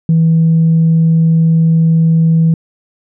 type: tone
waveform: sine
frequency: 163 Hz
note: E3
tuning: 19 cents flat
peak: -5 dBFS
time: 0.09-2.54 s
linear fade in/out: 2 ms
effects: tanh soft clip ceiling -3 dBFS

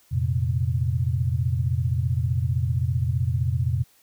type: chord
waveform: sine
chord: F suspended fourth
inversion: none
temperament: equal with one note detuned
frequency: 87.31 / 115.4 / 130.81 Hz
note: F2 / Bb2 / C3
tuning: 0 / -17 / 0 cents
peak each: -25 dBFS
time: 0.11-3.84 s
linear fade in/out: 20 ms
effects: white hiss -59 dBFS RMS until 4.02 s

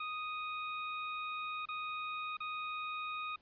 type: tone with dropouts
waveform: 25% pulse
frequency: 1244.5 Hz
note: D#6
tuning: in tune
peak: -34 dBFS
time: 0-3.36 s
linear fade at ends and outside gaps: 5 ms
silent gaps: 1.656-1.686 / 2.37-2.403 s
effects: pink hiss -70 dBFS RMS until 3.41 s + resampled to 11025 Hz

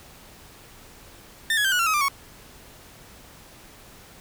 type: tone with pitch steps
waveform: 30% pulse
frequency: 1800 / 1679.5 / 1567 / 1462.1 / 1364.1 / 1272.8 / 1187.6 / 1108 Hz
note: A6 / G#6 / G6 / F#6 / F6 / D#6 / D6 / C#6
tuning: +39 / +19 / -1 / -21 / -41 / +39 / +19 / -1 cents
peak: -17 dBFS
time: 1.5-2.084 s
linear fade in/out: 2 ms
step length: 73 ms
effects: pink hiss -48 dBFS RMS until 4.2 s

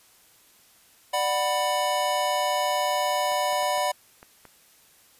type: chord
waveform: square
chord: B minor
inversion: first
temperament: just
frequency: 592.7 / 740.8 / 987.8 Hz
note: D5 / F#5 / B5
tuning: +16 / +2 / 0 cents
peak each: -28 dBFS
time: 1.13-3.92 s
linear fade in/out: 10 ms
type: clicks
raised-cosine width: 0.5 ms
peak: -30 dBFS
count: 6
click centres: 3.321 / 3.528 / 3.628 / 3.778 / 4.229 / 4.453 s
effects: white hiss -57 dBFS RMS until 5.19 s + resampled to 32000 Hz

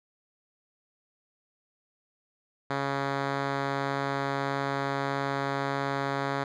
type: tone with low-pass filter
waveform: 5% pulse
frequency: 138.59 Hz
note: C#3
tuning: in tune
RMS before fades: -30 dBFS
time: 2.7-6.44 s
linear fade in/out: 5 ms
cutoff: 3500 Hz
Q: 0.55
effects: none

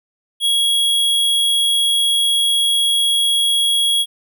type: tone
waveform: square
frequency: 3316 Hz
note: G#7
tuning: 3 cents flat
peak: -14 dBFS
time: 0.4-4.06 s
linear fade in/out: 50 ms
effects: none

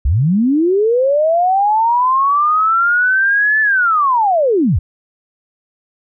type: linear two-way sweep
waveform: sine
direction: up then down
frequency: 54.8 to 1755 to 54.8 Hz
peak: -10 dBFS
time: 0.05-4.79 s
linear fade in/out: 5 ms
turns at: 3.61 s
effects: none

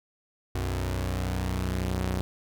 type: tone pair together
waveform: sawtooth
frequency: 61.91 / 92.7 Hz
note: B1 / F#2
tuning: +5 / +4 cents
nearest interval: perfect fifth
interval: 699 cents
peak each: -26 dBFS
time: 0.55-2.21 s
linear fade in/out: 0 ms
effects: none

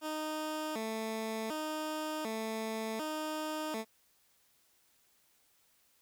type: tone with vibrato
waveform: 15% pulse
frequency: 261.6 Hz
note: C4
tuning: in tune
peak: -29 dBFS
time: 0.01-3.85 s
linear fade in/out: 50 ms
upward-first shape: square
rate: 0.67 Hz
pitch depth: 290 cents each way
effects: white hiss -70 dBFS RMS until 6.01 s

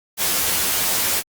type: noise with comb filter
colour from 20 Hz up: white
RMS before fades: -20 dBFS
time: 0.17-1.23 s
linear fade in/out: 50 ms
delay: 11 ms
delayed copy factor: +0.7
effects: Opus 48 kbps

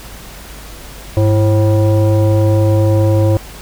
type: tone with frequency modulation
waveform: sine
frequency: 102.3 Hz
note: G#2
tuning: 26 cents flat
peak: -8 dBFS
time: 1.17-3.37 s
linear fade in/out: 0 ms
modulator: 435 Hz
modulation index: 0.81
effects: added 50 Hz sine -34 dBFS peak until 3.61 s + pink hiss -34 dBFS RMS until 3.61 s

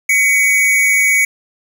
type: tone pair together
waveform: square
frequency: 2032 / 2243 Hz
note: B6 / C#7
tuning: +49 / +20 cents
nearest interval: major second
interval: 171 cents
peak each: -19 / -11 dBFS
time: 0.09-1.25 s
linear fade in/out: 5 ms
effects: 7-bit

